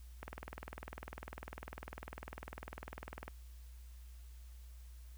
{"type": "click train", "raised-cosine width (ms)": 0.5, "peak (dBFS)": -28, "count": 62, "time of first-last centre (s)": [0.23, 3.28], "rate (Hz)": 20, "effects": ["added 60 Hz sine -50 dBFS peak until 5.17 s", "white hiss -67 dBFS RMS until 5.17 s"]}